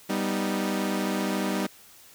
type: chord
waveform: sawtooth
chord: G augmented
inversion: none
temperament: equal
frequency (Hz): 196 / 246.9 / 311.1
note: G3 / B3 / D#4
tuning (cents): 0 / 0 / 0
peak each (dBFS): -24 / -28 / -27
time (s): 0.09-1.67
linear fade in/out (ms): 10
effects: white hiss -52 dBFS RMS until 2.14 s